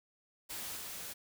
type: noise with level steps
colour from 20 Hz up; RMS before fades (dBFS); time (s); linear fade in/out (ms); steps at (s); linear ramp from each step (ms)
white; -42 / -44; 0.49-1.14; 20; 0.76; 10
effects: none